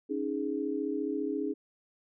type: chord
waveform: sine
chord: C# suspended second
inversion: none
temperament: just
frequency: 277.2 / 311.8 / 415.8 Hz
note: C#4 / D#4 / G#4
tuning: 0 / +4 / +2 cents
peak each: -34 dBFS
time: 0.09-1.54 s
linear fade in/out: 20 ms
effects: none